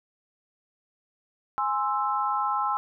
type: chord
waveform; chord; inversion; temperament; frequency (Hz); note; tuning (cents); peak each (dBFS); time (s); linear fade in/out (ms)
sine; Ab augmented; none; equal; 830.6 / 1046.5 / 1318.5; Ab5 / C6 / E6; 0 / 0 / 0; -28; 1.58-2.77; 0
effects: none